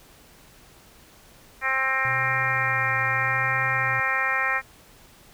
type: harmonic tone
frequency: 264.9 Hz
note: C4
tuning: 22 cents sharp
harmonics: 2 / 3 / 4 / 5 / 6 / 7 / 8 / 9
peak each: -37 / -33 / -31 / -29 / -31 / -25 / -31 / -30 dBFS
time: 1.61-4.62 s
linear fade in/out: 50 ms
type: tone with vibrato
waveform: triangle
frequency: 123.47 Hz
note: B2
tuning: in tune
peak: -30 dBFS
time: 2.05-4 s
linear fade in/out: 0 ms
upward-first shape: sine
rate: 0.8 Hz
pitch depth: 45 cents each way
effects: pink hiss -52 dBFS RMS until 5.33 s